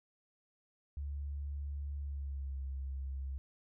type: tone with pitch glide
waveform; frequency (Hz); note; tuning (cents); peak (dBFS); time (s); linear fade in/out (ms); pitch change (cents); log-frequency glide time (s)
sine; 71.3 to 67.3; C#2 to C2; +49 to +49; -37; 0.97-3.38; 0; -100; 1.99-2.6
effects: none